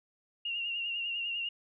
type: tone with vibrato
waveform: sine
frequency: 2794 Hz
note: F7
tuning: in tune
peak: -32 dBFS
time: 0.45-1.49 s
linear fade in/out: 5 ms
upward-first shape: sine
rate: 10 Hz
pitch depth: 44 cents each way
effects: none